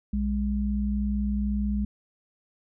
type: tone pair together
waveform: sine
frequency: 61 / 205.2 Hz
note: B1 / G#3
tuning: -21 / -21 cents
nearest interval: octave + major sixth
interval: 2100 cents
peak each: -27 / -26 dBFS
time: 0.13-1.85 s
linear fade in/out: 5 ms
effects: none